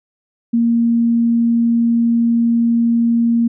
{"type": "tone", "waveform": "sine", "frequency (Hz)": 233.1, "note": "A#3", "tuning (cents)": 0, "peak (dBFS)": -11, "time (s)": [0.53, 3.48], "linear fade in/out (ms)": 10, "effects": []}